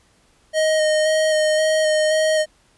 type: tone with vibrato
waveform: square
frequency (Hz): 622.3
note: D#5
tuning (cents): 0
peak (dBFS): -16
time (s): 0.53-2.46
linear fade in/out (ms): 50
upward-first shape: square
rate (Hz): 1.9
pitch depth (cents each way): 13
effects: pink hiss -58 dBFS RMS until 2.77 s + resampled to 24000 Hz